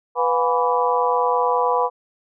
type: harmonic tone with a mistuned harmonic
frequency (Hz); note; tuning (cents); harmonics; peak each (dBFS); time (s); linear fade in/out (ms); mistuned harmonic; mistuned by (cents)
164.81; E3; 0; 3 / 4 / 5 / 6 / 7; -21 / -25 / -25 / -20 / -26; 0.15-1.9; 50; 4; +140
effects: none